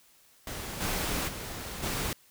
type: noise with level steps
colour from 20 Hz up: pink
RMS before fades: -38 / -31 / -39 / -32 dBFS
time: 0.47-2.13 s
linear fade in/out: 2 ms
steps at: 0.8 / 1.27 / 1.82 s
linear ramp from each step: 20 ms
effects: white hiss -61 dBFS RMS until 2.3 s